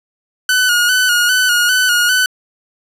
sawtooth tone with vibrato, 1470 Hz, F#6, 12 cents flat, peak -7 dBFS, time 0.49-2.26 s, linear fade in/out 2 ms, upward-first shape square, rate 2.5 Hz, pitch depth 40 cents each way, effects resampled to 32000 Hz + 8-bit

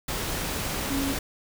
sine tone in noise, 274.9 Hz, C#4, 14 cents flat, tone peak -26 dBFS, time 0.9-1.13 s, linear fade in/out 5 ms, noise pink, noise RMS -30 dBFS, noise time 0.08-1.19 s, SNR +1 dB, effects none

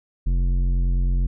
sine tone with tanh clipping, 44.49 Hz, F1, 33 cents sharp, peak -19 dBFS, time 0.26-1.27 s, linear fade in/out 10 ms, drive 11 dB, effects none

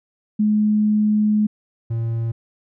sine / triangle tone pair in turn, 211.8 / 114.75 Hz, G#3 / A#2, +34 / -27 cents, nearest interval major seventh, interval 1061 cents, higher first, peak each -14 / -18 dBFS, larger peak first, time 0.39-1.47 / 1.9-2.32 s, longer first, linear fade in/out 10 ms, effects none

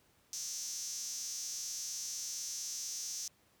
sawtooth tone with high-pass filter, 235.7 Hz, A#3, 19 cents sharp, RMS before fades -41 dBFS, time 0.33-3.28 s, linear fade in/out 0 ms, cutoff 5900 Hz, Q 6.5, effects pink hiss -69 dBFS RMS until 3.6 s + high-pass 60 Hz 12 dB/octave

